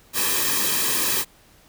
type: noise with comb filter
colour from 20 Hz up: white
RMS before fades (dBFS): -22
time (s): 0.13-1.25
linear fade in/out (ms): 50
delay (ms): 1.4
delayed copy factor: -0.7
effects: pink hiss -54 dBFS RMS until 1.68 s